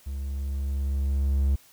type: tone with level ramp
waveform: triangle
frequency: 68.8 Hz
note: C#2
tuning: 12 cents flat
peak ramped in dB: -28 to -17 dBFS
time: 0.06-1.56 s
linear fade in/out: 10 ms
effects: white hiss -56 dBFS RMS until 1.72 s